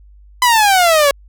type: exponential sweep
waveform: sawtooth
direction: down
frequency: 1014 to 551 Hz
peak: -5 dBFS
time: 0.42-1.11 s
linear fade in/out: 2 ms
effects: added 50 Hz sine -40 dBFS peak until 1.28 s